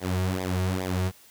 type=tone with flanger; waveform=sawtooth; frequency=92.5 Hz; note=F#2; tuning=in tune; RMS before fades=-27 dBFS; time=0-1.12 s; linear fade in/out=50 ms; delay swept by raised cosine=0.69 to 3.99 ms; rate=2.4 Hz; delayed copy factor=-0.9; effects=white hiss -54 dBFS RMS until 1.3 s